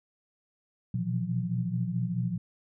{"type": "tone cluster", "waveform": "sine", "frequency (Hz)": [120, 124.7, 164.9, 178.5], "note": ["B2", "B2", "E3", "F3"], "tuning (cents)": [-49, 17, 1, 38], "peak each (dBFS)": [-32, -35, -35, -31], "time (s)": [0.94, 2.38], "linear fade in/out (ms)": 5, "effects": []}